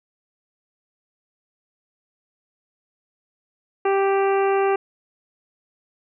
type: harmonic tone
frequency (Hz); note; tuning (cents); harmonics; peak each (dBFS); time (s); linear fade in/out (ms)
392; G4; 0; 1 / 2 / 3 / 4 / 5 / 6 / 7; -18 / -23 / -28 / -33 / -36 / -36 / -36; 3.85-4.76; 5
effects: none